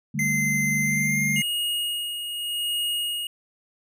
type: chord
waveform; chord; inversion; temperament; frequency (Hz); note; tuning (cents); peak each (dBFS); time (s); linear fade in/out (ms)
sine; D suspended fourth; none; equal; 146.83 / 196 / 220; D3 / G3 / A3; 0 / 0 / 0; -28 / -30 / -30; 0.14-1.42; 10
type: tone with pitch glide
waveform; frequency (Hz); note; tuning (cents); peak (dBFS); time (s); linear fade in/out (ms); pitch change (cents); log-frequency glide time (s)
square; 2073 to 2118; C7 to C7; -17 to +21; -23; 0.19-1.42; 2; +38; 0.81-1.2
type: tone with tremolo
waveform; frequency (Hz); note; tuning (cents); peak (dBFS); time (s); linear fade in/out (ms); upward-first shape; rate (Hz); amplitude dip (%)
square; 2870; F7; +47; -24; 1.36-3.27; 2; sine; 0.85; 50
effects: none